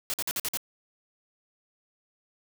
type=noise bursts; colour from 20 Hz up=white; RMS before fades=-30 dBFS; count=6; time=0.1-0.572 s; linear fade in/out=0 ms; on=37 ms; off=50 ms; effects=none